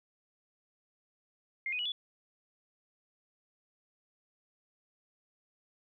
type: tone with pitch steps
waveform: sine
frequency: 2117 / 2489 / 2926 / 3439 Hz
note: C7 / D#7 / F#7 / A7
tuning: +20 / 0 / -20 / -40 cents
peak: -32 dBFS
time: 1.66-1.92 s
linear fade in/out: 2 ms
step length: 65 ms
effects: none